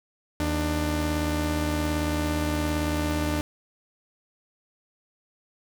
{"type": "tone pair together", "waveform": "sawtooth", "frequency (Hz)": [78.78, 297.6], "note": ["D#2", "D4"], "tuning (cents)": [22, 23], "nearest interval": "octave + major seventh", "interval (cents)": 2301, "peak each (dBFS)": -23, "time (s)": [0.4, 3.41], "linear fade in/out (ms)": 0, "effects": []}